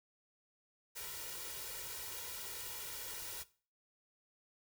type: noise with comb filter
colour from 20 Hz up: white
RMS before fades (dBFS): -45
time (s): 0.95-3.44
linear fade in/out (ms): 20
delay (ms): 2.1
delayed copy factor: +0.75
effects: noise-tail reverb RT60 0.4 s tail -18 dB re dry